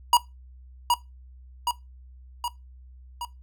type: tone with echo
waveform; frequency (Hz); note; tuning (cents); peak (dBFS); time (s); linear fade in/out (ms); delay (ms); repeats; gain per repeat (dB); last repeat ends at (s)
square; 959; A#5; +49; -14; 0.13-0.17; 2; 770; 4; -4; 3.25
effects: noise-tail reverb RT60 0.2 s tail -19 dB re dry + added 63 Hz sine -45 dBFS peak until 3.42 s